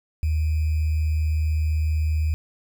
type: tone with sample-and-hold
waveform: sine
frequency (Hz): 77.78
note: D#2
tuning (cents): 0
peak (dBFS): -19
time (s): 0.23-2.34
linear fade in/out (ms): 0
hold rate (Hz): 2450
effects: none